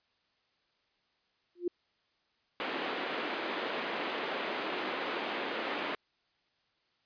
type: tone with exponential growth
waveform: sine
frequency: 351.4 Hz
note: F4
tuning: 11 cents sharp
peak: -25 dBFS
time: 1.55-1.68 s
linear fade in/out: 5 ms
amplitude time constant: 27 ms
type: band-pass noise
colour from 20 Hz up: pink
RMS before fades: -36 dBFS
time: 2.6-5.95 s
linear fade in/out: 0 ms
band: 280 to 3400 Hz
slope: 24 dB/octave
effects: white hiss -74 dBFS RMS until 7.05 s + resampled to 11025 Hz